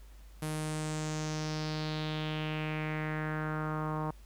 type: tone with low-pass filter sweep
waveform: sawtooth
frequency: 154.6 Hz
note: D#3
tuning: 11 cents flat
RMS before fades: -35 dBFS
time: 0.42-4.11 s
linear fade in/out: 5 ms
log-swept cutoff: 11000 to 1000 Hz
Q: 3.3
effects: added 50 Hz sine -50 dBFS peak until 4.25 s + pink hiss -63 dBFS RMS until 4.25 s